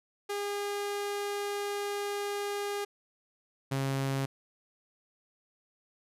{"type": "tone pair in turn", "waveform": "sawtooth", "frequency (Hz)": [406.7, 135.72], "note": ["G#4", "C#3"], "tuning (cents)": [-36, -36], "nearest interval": "octave + perfect fifth", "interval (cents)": 1900, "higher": "first", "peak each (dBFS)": [-28, -25], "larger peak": "second", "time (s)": [[0.29, 2.85], [3.71, 4.26]], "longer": "first", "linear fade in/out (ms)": 10, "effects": ["resampled to 32000 Hz"]}